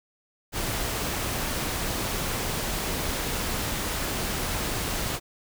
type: noise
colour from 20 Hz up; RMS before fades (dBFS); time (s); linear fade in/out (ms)
pink; -29; 0.52-5.2; 50
effects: none